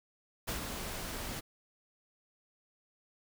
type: noise with ADSR envelope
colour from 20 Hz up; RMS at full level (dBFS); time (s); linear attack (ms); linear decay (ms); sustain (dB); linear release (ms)
pink; -35; 0.47-1.41; 18; 110; -5; 21
effects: none